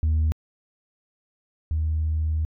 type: tone pair in turn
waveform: sine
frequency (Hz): 78.4 / 78.4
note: D#2 / D#2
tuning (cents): +14 / +14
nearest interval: unison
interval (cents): 0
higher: neither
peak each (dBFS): -16 / -20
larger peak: first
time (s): 0.03-0.32 / 1.71-2.45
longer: second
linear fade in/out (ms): 0
effects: tanh soft clip ceiling -17 dBFS